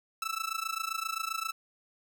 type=tone with amplitude modulation; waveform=sawtooth; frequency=1318.5 Hz; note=E6; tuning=in tune; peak=-25 dBFS; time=0.22-1.52 s; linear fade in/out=2 ms; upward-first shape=sine; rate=27.6 Hz; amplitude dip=90%; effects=none